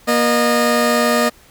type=tone pair together; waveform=20% pulse; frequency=237.4 / 613 Hz; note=A#3 / D#5; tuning=+32 / -26 cents; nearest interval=octave + major third; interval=1642 cents; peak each=-11 dBFS; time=0.07-1.3 s; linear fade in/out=20 ms; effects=pink hiss -48 dBFS RMS until 1.5 s